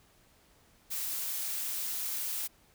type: noise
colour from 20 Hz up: blue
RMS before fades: -35 dBFS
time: 0.9-2.48 s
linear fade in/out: 20 ms
effects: pink hiss -64 dBFS RMS until 2.74 s